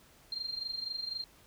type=tone with amplitude modulation; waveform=sine; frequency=4186 Hz; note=C8; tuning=in tune; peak=-32 dBFS; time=0.32-1.24 s; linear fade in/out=2 ms; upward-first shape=sine; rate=24 Hz; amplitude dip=75%; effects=pink hiss -61 dBFS RMS until 1.46 s